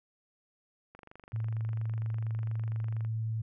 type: click train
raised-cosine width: 0.5 ms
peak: -35 dBFS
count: 52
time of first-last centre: 0.95-3.049 s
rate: 24.3 Hz
type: tone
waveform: sine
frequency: 111.4 Hz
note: A2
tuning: 22 cents sharp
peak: -30 dBFS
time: 1.33-3.42 s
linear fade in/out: 10 ms
effects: none